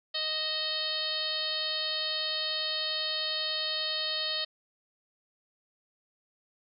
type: harmonic tone with a mistuned harmonic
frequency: 622.3 Hz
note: D#5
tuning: in tune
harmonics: 1 / 2 / 3 / 4 / 5 / 6 / 7 / 8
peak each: -41 / -45 / -40 / -45 / -36 / -35 / -33 / -44 dBFS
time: 0.14-4.45 s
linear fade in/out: 10 ms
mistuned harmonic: 4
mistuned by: +82 cents
effects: none